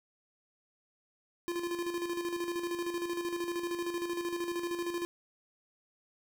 square tone with tremolo, 345.9 Hz, F4, 17 cents flat, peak -32 dBFS, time 1.48-5.05 s, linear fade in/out 0 ms, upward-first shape square, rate 13 Hz, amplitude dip 50%, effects none

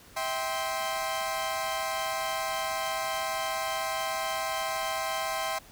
sawtooth chord, C major, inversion first, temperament equal with one note detuned, 647.2 / 784 / 1046.5 Hz, E5 / G5 / C6, -32 / 0 / 0 cents, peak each -30 dBFS, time 0.16-5.59 s, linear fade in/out 10 ms, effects pink hiss -53 dBFS RMS until 5.71 s

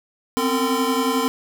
square tone cluster, 255.4 / 266.6 / 455.1 / 1029 Hz, C4 / C4 / A#4 / C6, -42 / +33 / -42 / -29 cents, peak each -25 dBFS, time 0.37-1.28 s, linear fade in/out 0 ms, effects none

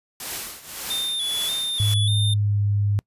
white noise with tremolo, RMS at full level -29 dBFS, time 0.2-1.94 s, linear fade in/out 2 ms, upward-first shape triangle, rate 1.8 Hz, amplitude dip 85%
square tone with vibrato, 3520 Hz, A7, in tune, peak -24 dBFS, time 0.9-2.34 s, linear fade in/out 5 ms, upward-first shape square, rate 1.7 Hz, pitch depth 48 cents each way
sine tone with pitch glide, 104.1 to 102.08 Hz, G#2 to G#2, +5 to -29 cents, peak -18 dBFS, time 1.8-2.99 s, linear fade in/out 0 ms, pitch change -34 cents, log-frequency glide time 2.28-2.61 s
effects noise-tail reverb RT60 0.1 s tail -26 dB re dry + resampled to 32000 Hz

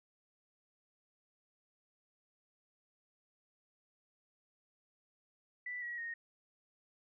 sine tone with pitch steps, 1975.5 / 1915.9 / 1858.2 Hz, B6 / A#6 / A#6, 0 / +47 / -6 cents, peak -39 dBFS, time 5.66-6.14 s, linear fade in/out 5 ms, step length 160 ms, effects none

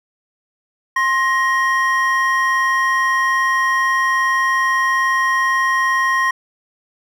triangle tone pair together, 1057 / 1879.4 Hz, C6 / A#6, +17 / +14 cents, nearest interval minor seventh, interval 997 cents, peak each -15 dBFS, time 0.96-6.31 s, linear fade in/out 5 ms, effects none

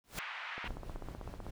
pink noise with exponential growth, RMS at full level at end -37 dBFS, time 0.04-0.19 s, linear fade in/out 0 ms, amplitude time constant 32 ms
white band-pass noise, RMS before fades -43 dBFS, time 0.18-0.68 s, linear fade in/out 2 ms, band 860 to 2600 Hz, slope 24 dB/octave
click train, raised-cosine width 1 ms, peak -30 dBFS, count 15, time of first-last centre 0.58-1.466 s, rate 15.8 Hz
brown noise with tremolo, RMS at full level -43 dBFS, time 0.64-1.51 s, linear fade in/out 10 ms, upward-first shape sine, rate 4.9 Hz, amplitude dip 40%
effects none

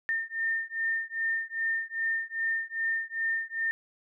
sine beating tone pair, 1811 / 1813.5 Hz, A6 / A#6, +49 / -48 cents, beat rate 2.5 Hz, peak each -31 dBFS, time 0.09-3.71 s, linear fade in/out 0 ms, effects none

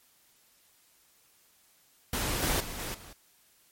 pink noise with level steps, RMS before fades -31 / -28 / -39 / -36 / -49 dBFS, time 2.13-3.13 s, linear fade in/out 2 ms, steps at 2.42 / 2.6 / 2.79 / 2.94 s, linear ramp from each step 5 ms, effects white hiss -64 dBFS RMS until 3.71 s + MP3 64 kbps

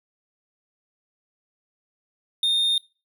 triangle tone, 3657 Hz, A#7, 34 cents flat, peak -17 dBFS, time 2.43-2.78 s, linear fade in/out 2 ms, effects noise-tail reverb RT60 0.3 s tail -21 dB re dry

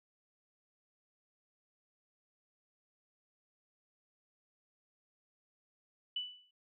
sine tone with exponential decay, 2975 Hz, F#7, 9 cents sharp, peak -32 dBFS, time 6.16-6.51 s, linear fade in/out 5 ms, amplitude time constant 75 ms, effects none

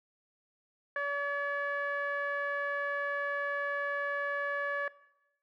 sawtooth tone with low-pass filter, 570 Hz, C#5, 48 cents sharp, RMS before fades -33 dBFS, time 0.96-4.88 s, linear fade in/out 2 ms, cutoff 1600 Hz, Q 9.5, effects noise-tail reverb RT60 0.9 s tail -19 dB re dry

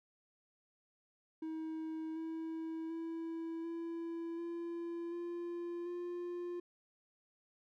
triangle tone with pitch steps, 318.5 / 323.7 / 329 / 334.3 / 339.8 / 345.3 / 351 Hz, D#4 / E4 / E4 / E4 / F4 / F4 / F4, +41 / -31 / -3 / +24 / -47 / -20 / +9 cents, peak -37 dBFS, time 1.42-6.6 s, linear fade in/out 5 ms, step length 740 ms, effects none

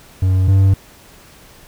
triangle tone pair in turn, 93.6 / 96.68 Hz, F#2 / G2, +20 / -23 cents, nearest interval minor second, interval 57 cents, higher second, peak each -9 / -6 dBFS, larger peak second, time 0.22-0.48 / 0.48-0.74 s, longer neither, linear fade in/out 5 ms, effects pink hiss -44 dBFS RMS until 1.67 s

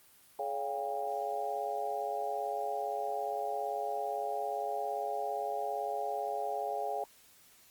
harmonic tone with a mistuned harmonic, 140.9 Hz, C#3, 29 cents sharp, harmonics 3 / 4 / 5 / 6, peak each -40 / -39 / -37 / -37 dBFS, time 0.39-7.04 s, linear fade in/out 2 ms, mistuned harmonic 6, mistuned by -91 cents, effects white hiss -61 dBFS RMS until 7.7 s + Opus 24 kbps

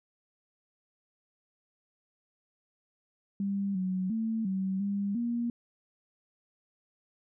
sine tone with pitch steps, 198.4 / 185.9 / 223.3 / 190.6 / 200.5 / 236.6 Hz, G3 / F#3 / A3 / G3 / G3 / A#3, +21 / +8 / +26 / -48 / +39 / +26 cents, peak -28 dBFS, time 3.4-5.5 s, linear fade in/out 2 ms, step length 350 ms, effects none

